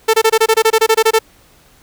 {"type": "tone bursts", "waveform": "sawtooth", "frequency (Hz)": 444.5, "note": "A4", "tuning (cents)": 18, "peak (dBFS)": -4, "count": 14, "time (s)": [0.08, 1.19], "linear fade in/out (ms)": 10, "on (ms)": 57, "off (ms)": 24, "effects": ["pink hiss -49 dBFS RMS until 1.82 s"]}